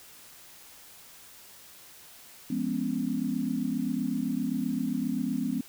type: chord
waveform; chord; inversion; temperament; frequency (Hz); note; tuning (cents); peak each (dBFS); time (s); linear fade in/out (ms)
sine; C# dominant seventh; first; just; 173.24 / 207.9 / 249.5 / 277.2; E#3 / G#3 / B3 / C#4; -14 / +2 / +18 / 0; -36 / -33 / -30 / -33; 2.5-5.61; 5
effects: white hiss -51 dBFS RMS until 5.68 s